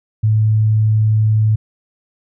sine tone, 108.5 Hz, A2, 24 cents flat, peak -10 dBFS, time 0.23-1.56 s, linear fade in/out 10 ms, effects none

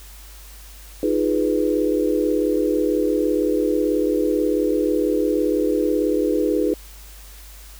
sine chord, F half-diminished seventh, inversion third, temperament equal, 311.1 / 349.2 / 415.3 / 493.9 Hz, Eb4 / F4 / Ab4 / Cb5, 0 / 0 / 0 / 0 cents, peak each -21 / -25 / -22 / -23 dBFS, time 1.03-6.74 s, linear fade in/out 2 ms, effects added 50 Hz sine -40 dBFS peak until 7.79 s + white hiss -45 dBFS RMS until 7.79 s

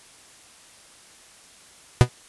45% pulse tone with exponential decay, 123.4 Hz, B2, 1 cent flat, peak -5 dBFS, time 2.01-2.09 s, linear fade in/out 0 ms, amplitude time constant 16 ms, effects white hiss -50 dBFS RMS until 2.28 s + resampled to 24000 Hz

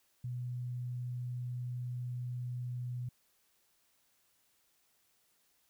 sine tone, 123.47 Hz, B2, in tune, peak -36 dBFS, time 0.24-3.09 s, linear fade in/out 5 ms, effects white hiss -73 dBFS RMS until 5.69 s

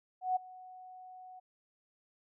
sine tone with ADSR envelope, 740 Hz, F#5, in tune, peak -26 dBFS, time 0.21-1.4 s, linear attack 150 ms, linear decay 12 ms, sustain -22 dB, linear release 13 ms, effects none

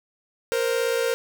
45% pulse tone pair together, 466.2 / 523.3 Hz, A#4 / C5, 0 / 0 cents, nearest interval major second, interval 200 cents, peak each -23 / -26 dBFS, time 0.52-1.14 s, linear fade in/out 0 ms, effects none

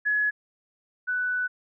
sine tone pair in turn, 1692 / 1490.3 Hz, G#6 / F#6, +32 / +12 cents, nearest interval major second, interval 220 cents, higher first, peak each -21 / -24 dBFS, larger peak first, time 0.05-0.31 / 1.07-1.48 s, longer second, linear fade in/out 20 ms, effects none

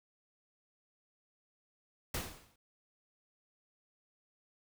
pink noise with exponential decay, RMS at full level -34 dBFS, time 2.14-2.56 s, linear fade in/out 5 ms, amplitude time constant 91 ms, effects none

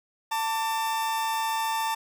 40% pulse tone pair together, 893.6 / 1160 Hz, A5 / D6, +27 / -22 cents, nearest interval perfect fourth, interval 451 cents, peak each -25 / -34 dBFS, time 0.31-1.95 s, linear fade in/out 10 ms, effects none

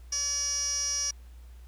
15% pulse tone with band-pass filter, 572 Hz, D5, 46 cents flat, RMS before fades -30 dBFS, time 0.12-1.11 s, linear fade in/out 5 ms, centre 5600 Hz, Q 9.6, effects added 60 Hz sine -45 dBFS peak until 1.67 s + pink hiss -63 dBFS RMS until 1.67 s

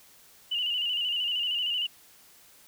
sine tone with vibrato, 2903 Hz, F#7, 34 cents flat, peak -26 dBFS, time 0.51-1.87 s, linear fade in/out 10 ms, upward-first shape square, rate 13 Hz, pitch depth 49 cents each way, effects white hiss -56 dBFS RMS until 2.67 s

